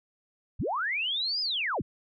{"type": "linear two-way sweep", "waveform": "sine", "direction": "up then down", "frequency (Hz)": [30.87, 5100, 30.87], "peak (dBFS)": -27, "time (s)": [0.59, 1.82], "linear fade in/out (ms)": 10, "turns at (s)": 1.41, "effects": []}